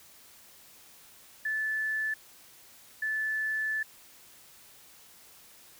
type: tone bursts at uneven times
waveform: sine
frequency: 1744 Hz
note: A6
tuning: 16 cents flat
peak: -28 dBFS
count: 2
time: 1.45-2.14 / 3.02-3.83 s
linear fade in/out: 5 ms
effects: white hiss -55 dBFS RMS until 5.79 s